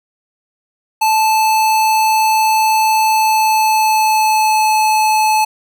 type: tone with pitch glide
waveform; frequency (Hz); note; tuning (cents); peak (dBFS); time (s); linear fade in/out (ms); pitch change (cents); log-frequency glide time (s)
square; 874 to 864.5; A5 to A5; -12 to -31; -11; 1.01-5.45; 10; -19; 3.06-4.71
effects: none